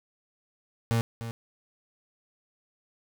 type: tone with echo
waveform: 35% pulse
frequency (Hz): 115.1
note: A#2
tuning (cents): -22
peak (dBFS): -21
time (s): 0.91-1.01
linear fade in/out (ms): 0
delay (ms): 300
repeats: 1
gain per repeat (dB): -11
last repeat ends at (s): 1.31
effects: none